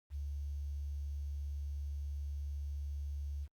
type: tone with quantisation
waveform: sine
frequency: 71.4 Hz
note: D2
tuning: 48 cents flat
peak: -37 dBFS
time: 0.1-3.48 s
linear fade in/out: 50 ms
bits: 11
effects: Opus 48 kbps